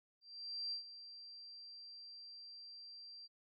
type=tone with ADSR envelope; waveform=sine; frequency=4715 Hz; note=D8; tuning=6 cents sharp; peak=-38 dBFS; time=0.21-3.28 s; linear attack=510 ms; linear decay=110 ms; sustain=-13 dB; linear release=29 ms; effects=none